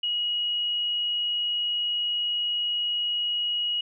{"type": "tone", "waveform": "sine", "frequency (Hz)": 2900, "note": "F#7", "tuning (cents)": -35, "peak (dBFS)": -24, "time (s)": [0.03, 3.81], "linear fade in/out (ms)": 5, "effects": []}